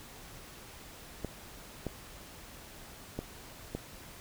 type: clicks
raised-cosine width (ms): 2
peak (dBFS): -21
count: 4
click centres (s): 1.247 / 1.867 / 3.19 / 3.75
effects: pink hiss -50 dBFS RMS until 4.2 s